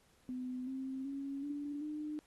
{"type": "tone with pitch steps", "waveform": "sine", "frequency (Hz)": [252.9, 264.4, 276.4, 289, 302.1], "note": ["B3", "C4", "C#4", "D4", "D4"], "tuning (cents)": [41, 18, -5, -28, 49], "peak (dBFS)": -38, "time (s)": [0.29, 2.19], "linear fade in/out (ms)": 0, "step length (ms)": 380, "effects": ["pink hiss -70 dBFS RMS until 2.26 s", "AAC 32 kbps"]}